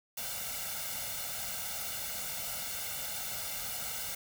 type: noise with comb filter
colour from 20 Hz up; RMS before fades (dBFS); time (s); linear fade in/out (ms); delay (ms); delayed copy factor
white; -38; 0.17-4.15; 5; 1.4; +0.85
effects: none